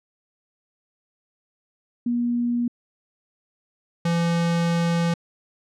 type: tone pair in turn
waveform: sine / square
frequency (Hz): 239.7 / 169.49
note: A#3 / E3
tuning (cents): +48 / +48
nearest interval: tritone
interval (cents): 600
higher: first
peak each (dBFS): -20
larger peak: neither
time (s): 2.06-2.68 / 4.05-5.14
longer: second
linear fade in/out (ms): 5
effects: low-pass 7000 Hz 12 dB/octave